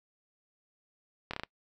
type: slowing click train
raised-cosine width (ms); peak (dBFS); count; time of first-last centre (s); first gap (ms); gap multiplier
0.3; -19; 5; 1.31-1.435; 25; 1.15
effects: noise-tail reverb RT60 0.1 s tail -24 dB re dry